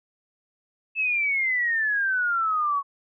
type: exponential sweep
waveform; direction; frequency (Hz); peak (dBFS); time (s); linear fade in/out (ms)
sine; down; 2637 to 1105; -21; 0.95-2.83; 50
effects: none